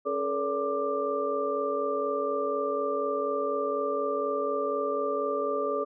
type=tone cluster; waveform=sine; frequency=275.9 / 428.8 / 472.9 / 571 / 1184 Hz; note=C#4 / A4 / A#4 / D5 / D6; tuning=-8 / -45 / +25 / -49 / +14 cents; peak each=-38 / -30 / -37 / -31 / -32 dBFS; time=0.05-5.85 s; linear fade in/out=20 ms; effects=none